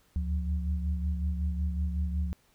sine tone cluster, 72.9 / 78.3 / 178.4 Hz, D2 / D#2 / F3, -12 / +11 / +37 cents, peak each -28 / -37 / -37 dBFS, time 0.16-2.33 s, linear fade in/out 0 ms, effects pink hiss -66 dBFS RMS until 2.54 s

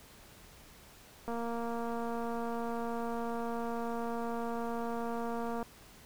click train, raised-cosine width 1 ms, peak -25 dBFS, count 1014, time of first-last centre 1.28-5.628 s, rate 233 Hz, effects pink hiss -56 dBFS RMS until 6.05 s

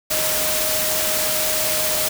sine tone in noise, 622.3 Hz, D#5, in tune, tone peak -27 dBFS, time 0.1-2.09 s, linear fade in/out 10 ms, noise white, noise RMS -21 dBFS, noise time 0.1-2.09 s, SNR -9 dB, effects none

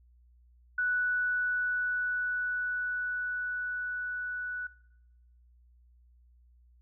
sine tone with level ramp, 1480 Hz, F#6, in tune, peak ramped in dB -26 to -34 dBFS, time 0.78-4.67 s, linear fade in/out 5 ms, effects noise-tail reverb RT60 0.9 s tail -21 dB re dry + added 60 Hz sine -58 dBFS peak until 6.81 s

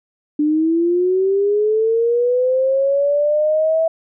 sine linear sweep, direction up, 294.8 to 655 Hz, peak -13 dBFS, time 0.39-3.88 s, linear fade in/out 5 ms, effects none

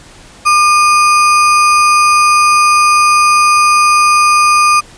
sine tone with sample-and-hold, 1200 Hz, D6, 37 cents sharp, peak -5 dBFS, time 0.45-4.81 s, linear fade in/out 20 ms, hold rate 3675 Hz, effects pink hiss -38 dBFS RMS until 4.97 s + resampled to 22050 Hz

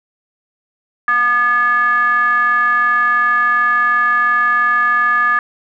triangle ring-modulated tone, 246.9 Hz, B3, in tune, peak -6 dBFS, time 1.08-5.39 s, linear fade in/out 2 ms, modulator 1460 Hz, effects none

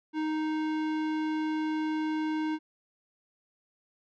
sine tone with tanh clipping, 311.1 Hz, D#4, in tune, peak -30 dBFS, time 0.13-2.59 s, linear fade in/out 50 ms, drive 18 dB, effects none

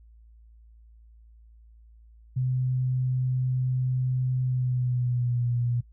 sine tone with pitch glide, 127.9 to 120.72 Hz, C3 to B2, -39 to -39 cents, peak -23 dBFS, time 2.36-5.81 s, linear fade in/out 10 ms, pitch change -100 cents, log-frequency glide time 4.43-5.46 s, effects noise-tail reverb RT60 0.1 s tail -21 dB re dry + added 56 Hz sine -50 dBFS peak until 5.92 s

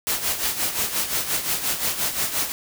white noise with tremolo, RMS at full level -22 dBFS, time 0.07-2.52 s, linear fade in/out 0 ms, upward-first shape sine, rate 5.7 Hz, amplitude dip 65%, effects none

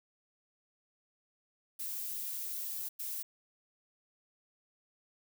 violet noise bursts at uneven times, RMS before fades -39 dBFS, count 2, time 1.79-2.89 / 2.99-3.23 s, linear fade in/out 10 ms, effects none

